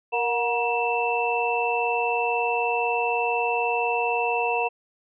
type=tone cluster; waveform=sine; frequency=469.1 / 727 / 951 / 2662 Hz; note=A#4 / F#5 / A#5 / E7; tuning=+11 / -31 / +34 / +16 cents; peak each=-27 dBFS; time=0.12-4.69 s; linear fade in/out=20 ms; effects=none